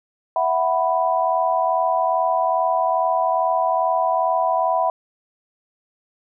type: chord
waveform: sine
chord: E suspended second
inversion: none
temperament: just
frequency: 659.3 / 741.7 / 988.9 Hz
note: E5 / F#5 / B5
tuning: 0 / +4 / +2 cents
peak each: -21 dBFS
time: 0.36-4.9 s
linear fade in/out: 2 ms
effects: none